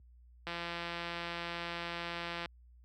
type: click train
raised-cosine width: 0.3 ms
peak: -23 dBFS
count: 341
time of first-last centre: 0.47-2.458 s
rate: 171 Hz
effects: added 60 Hz sine -47 dBFS peak until 2.84 s + high-pass 100 Hz 12 dB/octave